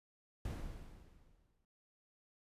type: noise with exponential decay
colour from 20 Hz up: brown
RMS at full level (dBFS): -39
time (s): 0.45-1.65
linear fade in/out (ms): 2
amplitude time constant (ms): 260
effects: resampled to 32000 Hz